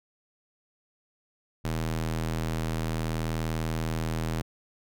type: tone with high-pass filter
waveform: square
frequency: 40.25 Hz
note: E1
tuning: 41 cents flat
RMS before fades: -30 dBFS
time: 1.64-4.42 s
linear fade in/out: 10 ms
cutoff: 83 Hz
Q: 1
effects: none